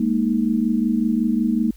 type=chord; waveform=sine; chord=Ab suspended second; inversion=none; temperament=equal; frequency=207.7 / 233.1 / 311.1 Hz; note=Ab3 / Bb3 / Eb4; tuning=0 / 0 / 0 cents; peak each=-22 / -19 / -24 dBFS; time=0-1.71 s; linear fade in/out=5 ms; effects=added 50 Hz sine -42 dBFS peak until 1.76 s + white hiss -56 dBFS RMS until 1.76 s